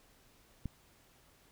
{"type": "click", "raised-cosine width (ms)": 5, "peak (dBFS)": -25, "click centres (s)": 0.657, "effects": ["pink hiss -65 dBFS RMS until 1.51 s"]}